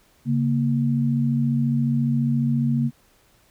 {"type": "tone pair together", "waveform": "sine", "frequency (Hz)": [138.6, 233.1], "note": ["C#3", "A#3"], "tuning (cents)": [0, 0], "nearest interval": "major sixth", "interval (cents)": 900, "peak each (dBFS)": -21, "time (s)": [0.25, 2.91], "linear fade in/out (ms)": 50, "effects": ["pink hiss -59 dBFS RMS until 3.5 s"]}